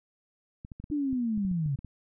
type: clicks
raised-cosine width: 5 ms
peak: -29 dBFS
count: 12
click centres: 0.649 / 0.718 / 0.8 / 0.841 / 0.902 / 1.129 / 1.377 / 1.45 / 1.514 / 1.66 / 1.79 / 1.847 s
type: linear sweep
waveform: sine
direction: down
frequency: 303.3 to 130.81 Hz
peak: -26 dBFS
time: 0.91-1.76 s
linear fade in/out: 10 ms
effects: none